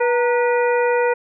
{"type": "harmonic tone with a mistuned harmonic", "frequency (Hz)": 486.4, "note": "B4", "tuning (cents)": -26, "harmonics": [1, 2, 3, 4, 5], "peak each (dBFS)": [-16, -22, -26, -28, -30], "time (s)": [0, 1.14], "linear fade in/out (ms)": 10, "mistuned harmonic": 2, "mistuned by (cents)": -81, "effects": []}